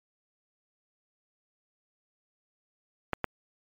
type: clicks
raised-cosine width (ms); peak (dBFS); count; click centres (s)
0.5; -12; 2; 3.133 / 3.243
effects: MP3 96 kbps